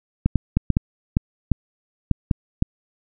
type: clicks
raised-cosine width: 5 ms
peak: -4 dBFS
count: 10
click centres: 0.26 / 0.357 / 0.57 / 0.703 / 0.769 / 1.169 / 1.517 / 2.113 / 2.312 / 2.624 s
effects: none